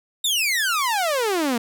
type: exponential sweep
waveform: sawtooth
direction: down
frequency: 3765 to 224.9 Hz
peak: -16 dBFS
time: 0.24-1.58 s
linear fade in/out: 5 ms
effects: none